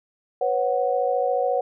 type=chord; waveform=sine; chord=B suspended second; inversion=none; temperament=equal with one note detuned; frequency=493.9 / 548 / 740 Hz; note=B4 / C#5 / F#5; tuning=0 / -20 / 0 cents; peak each=-24 dBFS; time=0.41-1.61 s; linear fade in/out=5 ms; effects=none